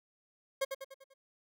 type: tone with echo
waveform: 40% pulse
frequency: 540 Hz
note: C#5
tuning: 45 cents flat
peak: -28 dBFS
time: 0.61-0.65 s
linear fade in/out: 10 ms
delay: 98 ms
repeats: 5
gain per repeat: -6 dB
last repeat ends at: 1.14 s
effects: none